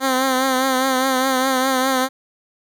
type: tone with vibrato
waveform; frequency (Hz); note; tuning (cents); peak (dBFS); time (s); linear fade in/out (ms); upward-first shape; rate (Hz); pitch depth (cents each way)
10% pulse; 261.6; C4; 0; -8; 0-2.09; 50; triangle; 4.9; 54
effects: none

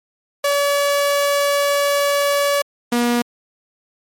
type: tone pair in turn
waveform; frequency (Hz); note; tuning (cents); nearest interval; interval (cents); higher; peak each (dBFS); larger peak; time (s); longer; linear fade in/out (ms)
sawtooth; 570 / 239.7; C#5 / A#3; +48 / +48; octave + minor third; 1500; first; -11; neither; 0.44-2.62 / 2.92-3.22; first; 5
effects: MP3 64 kbps

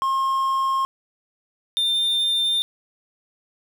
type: tone pair in turn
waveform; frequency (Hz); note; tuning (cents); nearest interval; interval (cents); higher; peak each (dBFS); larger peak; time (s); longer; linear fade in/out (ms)
triangle; 1071 / 3602; C6 / A7; +40 / +40; octave + major sixth; 2100; second; -17 / -17; neither; 0.02-0.85 / 1.77-2.62; second; 0
effects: 8-bit

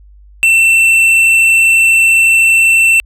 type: tone with tanh clipping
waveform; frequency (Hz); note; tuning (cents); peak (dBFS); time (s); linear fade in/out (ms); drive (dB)
sine; 2687; E7; +33; -7; 0.43-3; 0; 10
effects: added 50 Hz sine -37 dBFS peak until 3.05 s + resampled to 32000 Hz

